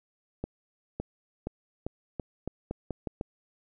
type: accelerating click train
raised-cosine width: 2 ms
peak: -19 dBFS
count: 10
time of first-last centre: 0.44-3.211 s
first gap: 560 ms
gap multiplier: 0.84
effects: none